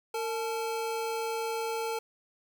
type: tone pair together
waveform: square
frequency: 456.4 / 866 Hz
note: A#4 / A5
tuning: -37 / -28 cents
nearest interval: major seventh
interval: 1109 cents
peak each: -33 / -36 dBFS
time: 0.14-1.99 s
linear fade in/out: 5 ms
effects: 11-bit